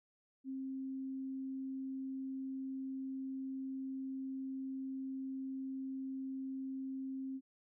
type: tone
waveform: sine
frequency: 265.9 Hz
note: C4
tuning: 28 cents sharp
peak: -39 dBFS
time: 0.44-7.41 s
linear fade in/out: 50 ms
effects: none